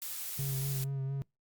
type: noise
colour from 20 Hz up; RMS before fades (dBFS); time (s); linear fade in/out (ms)
blue; -39; 0.02-0.84; 0
type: tone with vibrato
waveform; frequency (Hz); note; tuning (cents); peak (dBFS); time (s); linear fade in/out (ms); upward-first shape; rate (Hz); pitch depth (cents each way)
triangle; 136.1; C#3; -31; -30; 0.39-1.22; 0; sine; 4.3; 27
effects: noise-tail reverb RT60 0.2 s tail -26 dB re dry + Opus 48 kbps